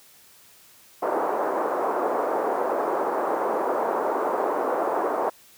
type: band-pass noise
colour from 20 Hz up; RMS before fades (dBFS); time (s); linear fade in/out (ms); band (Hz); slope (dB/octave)
pink; -25; 1.02-5.3; 10; 380 to 1100; 24
effects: white hiss -53 dBFS RMS until 5.57 s + high-pass 60 Hz 12 dB/octave